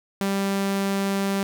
sawtooth tone, 196.7 Hz, G3, 6 cents sharp, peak -18 dBFS, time 0.21-1.43 s, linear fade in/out 0 ms, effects none

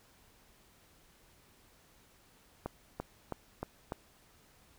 accelerating click train, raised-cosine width 1 ms, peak -22 dBFS, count 5, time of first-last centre 2.66-3.921 s, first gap 340 ms, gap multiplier 0.95, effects pink hiss -64 dBFS RMS until 4.78 s

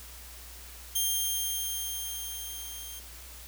10% pulse tone with level ramp, 3190 Hz, G7, 30 cents sharp, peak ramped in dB -17 to -33 dBFS, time 0.95-3 s, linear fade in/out 10 ms, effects added 60 Hz sine -48 dBFS peak until 3.47 s + white hiss -48 dBFS RMS until 3.47 s

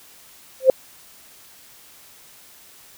sine tone with exponential growth, 523.3 Hz, C5, in tune, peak -3 dBFS, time 0.6-0.7 s, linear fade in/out 2 ms, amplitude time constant 20 ms, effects white hiss -48 dBFS RMS until 2.97 s

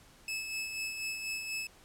sawtooth tone with tremolo, 2602 Hz, E7, 23 cents flat, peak -30 dBFS, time 0.28-1.67 s, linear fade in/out 2 ms, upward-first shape sine, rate 4.1 Hz, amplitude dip 45%, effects pink hiss -59 dBFS RMS until 1.84 s + low-pass 12000 Hz 12 dB/octave

